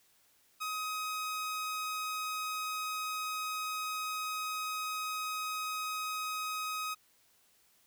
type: tone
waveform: sawtooth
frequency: 1261 Hz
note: D#6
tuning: 23 cents sharp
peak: -31 dBFS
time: 0.6-6.95 s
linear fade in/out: 20 ms
effects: white hiss -68 dBFS RMS until 7.86 s